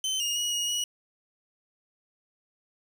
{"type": "tone with pitch steps", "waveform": "25% pulse", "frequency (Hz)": [3073, 2847, 2906, 2881, 2917], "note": ["G7", "F7", "F#7", "F#7", "F#7"], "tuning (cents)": [-35, 33, -32, -47, -25], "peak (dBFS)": -23, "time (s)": [0.04, 0.84], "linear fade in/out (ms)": 2, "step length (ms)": 160, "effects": []}